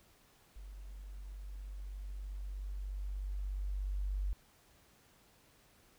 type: tone with level ramp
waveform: sine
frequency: 48.4 Hz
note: G1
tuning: 21 cents flat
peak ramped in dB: -46 to -32 dBFS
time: 0.56-4.33 s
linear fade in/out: 0 ms
effects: pink hiss -66 dBFS RMS until 5.98 s